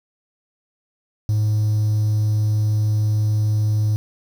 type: tone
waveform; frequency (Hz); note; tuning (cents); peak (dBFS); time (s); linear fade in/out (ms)
triangle; 106.7; G#2; +47; -13; 1.29-3.96; 0
effects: tanh soft clip ceiling -10 dBFS + 7-bit